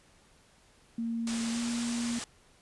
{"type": "tone with pitch glide", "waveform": "sine", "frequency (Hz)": [230.3, 236.1], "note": ["A#3", "A#3"], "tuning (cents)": [-21, 22], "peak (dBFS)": -30, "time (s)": [0.98, 2.19], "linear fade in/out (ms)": 5, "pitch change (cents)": 43, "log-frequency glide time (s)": [1.52, 1.58]}
{"type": "low-pass noise", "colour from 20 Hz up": "white", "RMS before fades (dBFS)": -40, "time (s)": [1.27, 2.24], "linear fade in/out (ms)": 0, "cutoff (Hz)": 9300, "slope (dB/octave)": 48}
{"effects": ["pink hiss -62 dBFS RMS until 2.61 s", "resampled to 24000 Hz"]}